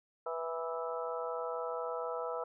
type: harmonic tone with a mistuned harmonic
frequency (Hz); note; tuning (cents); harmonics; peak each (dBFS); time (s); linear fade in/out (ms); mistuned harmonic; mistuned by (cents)
164.2; E3; -6; 3 / 4 / 5 / 6 / 7 / 8; -38 / -41 / -46 / -44 / -50 / -42; 0.26-2.44; 5; 7; +59
effects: none